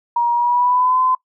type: tone with pitch glide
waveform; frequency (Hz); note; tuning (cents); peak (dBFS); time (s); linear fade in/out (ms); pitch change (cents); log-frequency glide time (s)
sine; 949 to 1023; A#5 to C6; +31 to -39; -13; 0.16-1.15; 5; +130; 0.33-1
effects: noise-tail reverb RT60 0.1 s tail -21 dB re dry